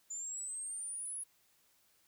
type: exponential sweep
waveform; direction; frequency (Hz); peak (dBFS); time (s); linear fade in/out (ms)
sine; up; 7040 to 10550; -39; 0.1-1.24; 10
effects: white hiss -71 dBFS RMS until 2.07 s